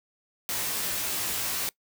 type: noise with comb filter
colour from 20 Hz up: white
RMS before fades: -30 dBFS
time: 0.49-1.69 s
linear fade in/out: 0 ms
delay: 17 ms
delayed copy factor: +0.85
effects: noise-tail reverb RT60 0.1 s tail -22 dB re dry